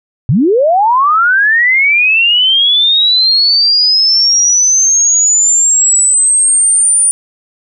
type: linear sweep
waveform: sine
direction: up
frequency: 104.4 to 9397 Hz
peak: -6 dBFS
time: 0.29-7.11 s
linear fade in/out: 0 ms
effects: none